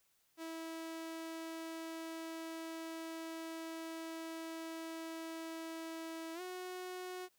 sawtooth tone with pitch glide, 325.9 to 365.8 Hz, E4 to F#4, -20 to -20 cents, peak -39 dBFS, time 0.37-7.29 s, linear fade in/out 50 ms, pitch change +200 cents, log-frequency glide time 6.34-6.41 s, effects white hiss -75 dBFS RMS until 7.38 s

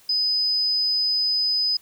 sine tone, 5010 Hz, D#8, 11 cents sharp, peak -19 dBFS, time 0.09-1.77 s, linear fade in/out 5 ms, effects white hiss -54 dBFS RMS until 1.81 s

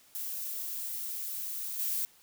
violet noise with level steps, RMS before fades -37 / -32 dBFS, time 0.15-2.05 s, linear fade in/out 0 ms, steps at 1.79 s, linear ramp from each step 5 ms, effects white hiss -61 dBFS RMS until 2.22 s

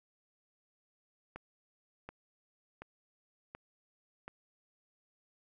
click train, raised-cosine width 0.5 ms, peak -29 dBFS, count 5, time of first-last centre 1.36-4.28 s, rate 1.37 Hz, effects none

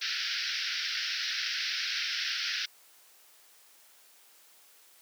white band-pass noise, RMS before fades -33 dBFS, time 0.01-2.66 s, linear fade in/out 10 ms, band 1400 to 5600 Hz, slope 96 dB/octave, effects white hiss -59 dBFS RMS until 5.01 s + high-pass 400 Hz 12 dB/octave

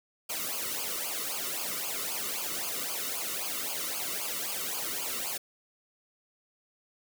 white noise with flanger, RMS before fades -34 dBFS, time 0.29-5.38 s, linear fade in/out 10 ms, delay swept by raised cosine 0.52 to 1.25 ms, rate 3.8 Hz, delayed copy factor -0.9, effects none

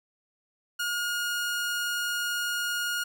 sawtooth tone, 1431 Hz, F6, 42 cents sharp, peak -24 dBFS, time 0.79-3.04 s, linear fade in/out 10 ms, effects none

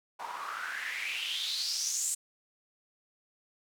white noise with band-pass filter sweep, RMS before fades -35 dBFS, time 0.19-2.15 s, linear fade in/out 10 ms, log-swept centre 870 to 8100 Hz, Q 5.7, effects none

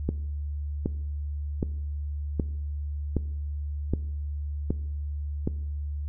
click train, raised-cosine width 3 ms, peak -12 dBFS, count 8, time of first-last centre 0.09-5.475 s, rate 1.3 Hz, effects noise-tail reverb RT60 0.8 s tail -19 dB re dry + added 73 Hz sine -29 dBFS peak until 6.08 s

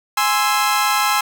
sawtooth chord, Ab augmented, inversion none, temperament equal, 830.6 / 1046.5 / 1318.5 Hz, Ab5 / C6 / E6, 0 / 0 / 0 cents, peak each -16 dBFS, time 0.17-1.21 s, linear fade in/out 5 ms, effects none

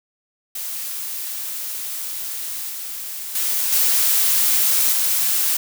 blue noise with level steps, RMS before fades -28 / -30 / -21 / -17 / -19 dBFS, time 0.55-5.57 s, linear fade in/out 5 ms, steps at 2.69 / 3.35 / 3.72 / 4.92 s, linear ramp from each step 5 ms, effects none

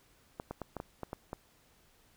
clicks, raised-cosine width 1 ms, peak -24 dBFS, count 8, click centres 0.399 / 0.51 / 0.617 / 0.767 / 0.801 / 1.033 / 1.131 / 1.331 s, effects pink hiss -66 dBFS RMS until 2.16 s

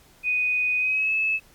sine tone with pitch glide, 2489 to 2601 Hz, D#7 to E7, 0 to -24 cents, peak -20 dBFS, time 0.23-1.4 s, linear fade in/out 50 ms, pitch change +76 cents, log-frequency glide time 0.78-1.13 s, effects pink hiss -55 dBFS RMS until 1.54 s + MP3 96 kbps

